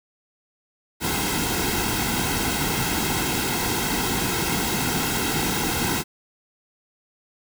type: noise with comb filter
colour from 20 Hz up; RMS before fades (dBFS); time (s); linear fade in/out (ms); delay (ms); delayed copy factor
pink; -24; 1-6.04; 50; 1.7; -0.7
effects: none